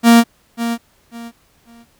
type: tone with echo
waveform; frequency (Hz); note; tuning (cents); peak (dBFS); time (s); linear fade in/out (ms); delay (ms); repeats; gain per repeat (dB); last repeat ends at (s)
45% pulse; 233.1; A#3; 0; -5; 0.03-0.24; 50; 540; 3; -12; 1.86
effects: pink hiss -56 dBFS RMS until 1.99 s